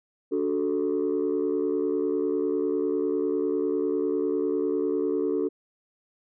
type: chord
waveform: sine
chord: D major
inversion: none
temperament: equal with one note detuned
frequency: 290 / 370 / 440 Hz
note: D4 / F#4 / A4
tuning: -22 / 0 / 0 cents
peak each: -27 / -26 / -26 dBFS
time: 0.31-5.49 s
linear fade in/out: 20 ms
effects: tanh soft clip ceiling -18 dBFS